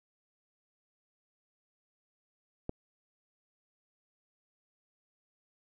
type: click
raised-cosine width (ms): 2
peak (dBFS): -21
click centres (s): 2.694
effects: none